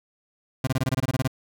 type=tone bursts; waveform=30% pulse; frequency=130.81 Hz; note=C3; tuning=in tune; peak=-18 dBFS; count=12; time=0.64-1.277 s; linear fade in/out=5 ms; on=32 ms; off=23 ms; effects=none